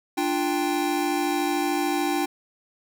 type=tone cluster; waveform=square; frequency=295.6 / 349.2 / 787 Hz; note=D4 / F4 / G5; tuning=+11 / 0 / +7 cents; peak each=-27 / -28 / -28 dBFS; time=0.17-2.26 s; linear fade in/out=10 ms; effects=none